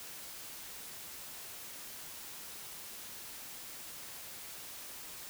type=silence; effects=white hiss -47 dBFS RMS until 5.29 s